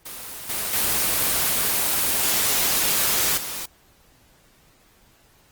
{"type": "noise with level steps", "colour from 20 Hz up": "white", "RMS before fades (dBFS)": [-35, -26, -21, -31], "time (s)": [0.05, 3.66], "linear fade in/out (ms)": 10, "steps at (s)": [0.49, 0.73, 3.37], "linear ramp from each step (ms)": 5, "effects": ["pink hiss -57 dBFS RMS until 5.51 s", "Opus 24 kbps"]}